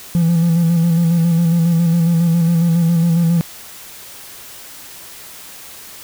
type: tone with vibrato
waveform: triangle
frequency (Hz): 168.1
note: E3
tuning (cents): +34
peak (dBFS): -8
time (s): 0.15-3.41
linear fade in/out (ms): 0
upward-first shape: square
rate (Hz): 7.3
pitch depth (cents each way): 36
effects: tanh soft clip ceiling -5 dBFS + white hiss -36 dBFS RMS until 6.03 s